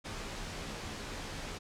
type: noise with comb filter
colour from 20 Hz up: pink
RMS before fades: -41 dBFS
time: 0.04-1.59 s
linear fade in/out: 20 ms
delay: 16 ms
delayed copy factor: -0.5
effects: low-pass 7000 Hz 12 dB/octave